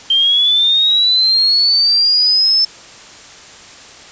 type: linear sweep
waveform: sine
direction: up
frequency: 3136 to 5290 Hz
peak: -9 dBFS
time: 0.1-2.65 s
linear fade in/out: 5 ms
effects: white hiss -37 dBFS RMS until 4.11 s + resampled to 16000 Hz

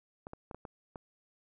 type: clicks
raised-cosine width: 1 ms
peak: -29 dBFS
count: 6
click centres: 0.269 / 0.334 / 0.512 / 0.546 / 0.652 / 0.958 s
effects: none

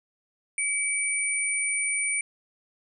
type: tone pair together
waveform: sine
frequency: 2277 / 9108 Hz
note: C#7 / C#9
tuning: +46 / +46 cents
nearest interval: 2 octaves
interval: 2400 cents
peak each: -27 dBFS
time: 0.58-2.21 s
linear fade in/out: 2 ms
effects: none

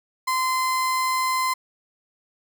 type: tone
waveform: 35% pulse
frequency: 1033 Hz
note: C6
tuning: 22 cents flat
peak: -19 dBFS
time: 0.27-1.54 s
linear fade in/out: 10 ms
effects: none

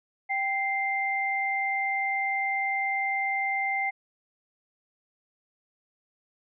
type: tone pair together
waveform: sine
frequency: 782.9 / 2090 Hz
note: G5 / C7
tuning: -2 / -2 cents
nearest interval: octave + perfect fourth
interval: 1700 cents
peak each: -29 / -27 dBFS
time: 0.29-3.91 s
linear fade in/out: 20 ms
effects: none

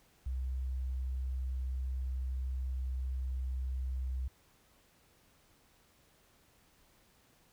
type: tone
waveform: sine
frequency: 64.4 Hz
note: C2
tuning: 27 cents flat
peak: -33 dBFS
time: 0.26-4.28 s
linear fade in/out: 5 ms
effects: pink hiss -67 dBFS RMS until 7.52 s

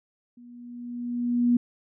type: tone with level ramp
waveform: sine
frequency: 241.5 Hz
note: B3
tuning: 39 cents flat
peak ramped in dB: -46 to -16 dBFS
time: 0.37-1.57 s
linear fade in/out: 5 ms
effects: none

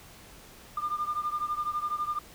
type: beating tone pair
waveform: sine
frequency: 1200 / 1212 Hz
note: D6 / D#6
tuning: +37 / -46 cents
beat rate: 12 Hz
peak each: -30 / -32 dBFS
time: 0.77-2.19 s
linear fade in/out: 5 ms
effects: tanh soft clip ceiling -22 dBFS + pink hiss -51 dBFS RMS until 2.34 s

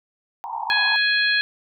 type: band-pass noise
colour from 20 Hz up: pink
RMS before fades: -29 dBFS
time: 0.44-0.96 s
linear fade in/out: 0 ms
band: 790 to 990 Hz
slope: 96 dB/octave
type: harmonic tone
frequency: 834 Hz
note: G#5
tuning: 7 cents sharp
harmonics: 2 / 3 / 4 / 5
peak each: -19 / -25 / -26 / -24 dBFS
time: 0.7-1.41 s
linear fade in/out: 0 ms
effects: none

